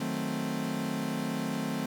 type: chord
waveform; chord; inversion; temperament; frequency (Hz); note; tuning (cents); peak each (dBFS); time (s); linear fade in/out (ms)
40% pulse; D# diminished seventh; none; equal; 155.56 / 185 / 220 / 261.6; D#3 / F#3 / A3 / C4; 0 / 0 / 0 / 0; -37 / -37 / -34 / -34; 0-1.86; 5
effects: none